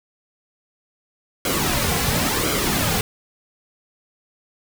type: noise with flanger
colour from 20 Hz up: pink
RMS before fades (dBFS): -21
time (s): 1.45-3.01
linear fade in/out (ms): 2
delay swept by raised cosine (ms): 1.1 to 3.3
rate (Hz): 0.95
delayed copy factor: -0.6
effects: none